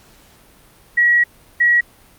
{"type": "tone bursts at uneven times", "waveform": "sine", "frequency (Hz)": 1916, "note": "A#6", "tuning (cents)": 47, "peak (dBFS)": -10, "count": 2, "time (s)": [[0.97, 1.24], [1.6, 1.81]], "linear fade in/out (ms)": 10, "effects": ["pink hiss -49 dBFS RMS until 2.18 s", "Opus 48 kbps"]}